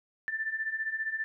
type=beating tone pair; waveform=sine; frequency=1760 / 1775 Hz; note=A6 / A6; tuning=0 / +15 cents; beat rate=15 Hz; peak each=-36 / -32 dBFS; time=0.28-1.24 s; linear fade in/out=0 ms; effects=none